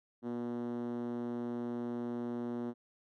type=tone with band-pass filter; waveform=5% pulse; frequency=120 Hz; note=B2; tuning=49 cents flat; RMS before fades=-38 dBFS; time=0.22-2.74 s; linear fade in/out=50 ms; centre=270 Hz; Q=3.6; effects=none